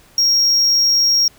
triangle tone, 5588 Hz, F8, in tune, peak -10 dBFS, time 0.18-1.28 s, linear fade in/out 2 ms, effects pink hiss -49 dBFS RMS until 1.38 s

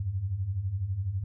sine beating tone pair, 87.31 / 99.31 Hz, F2 / G2, 0 / +23 cents, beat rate 12 Hz, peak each -35 / -29 dBFS, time 0-1.24 s, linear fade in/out 5 ms, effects none

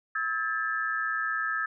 sine tone cluster, 1296 / 1620 / 1740 Hz, E6 / G#6 / A6, -30 / -43 / -20 cents, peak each -31 / -32 / -31 dBFS, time 0.15-1.66 s, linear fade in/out 5 ms, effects none

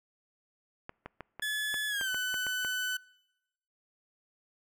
clicks, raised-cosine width 0.5 ms, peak -25 dBFS, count 10, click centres 0.894 / 1.06 / 1.207 / 1.396 / 1.742 / 2.012 / 2.145 / 2.342 / 2.467 / 2.648 s
30% pulse tone with pitch glide, 1715 to 1501.6 Hz, A6 to F#6, -45 to +25 cents, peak -28 dBFS, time 1.42-2.97 s, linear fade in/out 5 ms, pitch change -230 cents, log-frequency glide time 1.88-2.11 s
effects noise-tail reverb RT60 1.0 s tail -25 dB re dry

